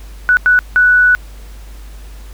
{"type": "tone bursts at uneven times", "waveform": "sine", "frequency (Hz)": 1480, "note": "F#6", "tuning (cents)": 0, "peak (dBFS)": -6, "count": 3, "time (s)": [[0.29, 0.37], [0.46, 0.59], [0.76, 1.15]], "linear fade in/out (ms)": 0, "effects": ["added 50 Hz sine -30 dBFS peak until 2.33 s", "pink hiss -43 dBFS RMS until 2.33 s"]}